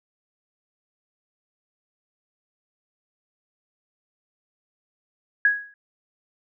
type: tone with exponential decay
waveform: sine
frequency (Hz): 1661.2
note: G#6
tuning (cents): 0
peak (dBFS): -12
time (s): 5.45-5.74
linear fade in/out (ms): 2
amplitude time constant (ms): 62
effects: none